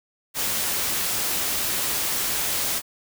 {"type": "noise", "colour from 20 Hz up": "white", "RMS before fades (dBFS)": -25, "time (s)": [0.34, 2.82], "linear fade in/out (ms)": 50, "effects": []}